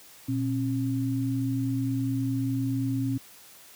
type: tone pair together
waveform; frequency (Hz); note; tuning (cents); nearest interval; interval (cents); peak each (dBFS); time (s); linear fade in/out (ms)
sine; 120 / 269.6; B2 / C#4; -49 / -48; octave + major second; 1401; -28 / -27; 0.28-3.18; 10
effects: white hiss -51 dBFS RMS until 3.75 s + high-pass 60 Hz 12 dB/octave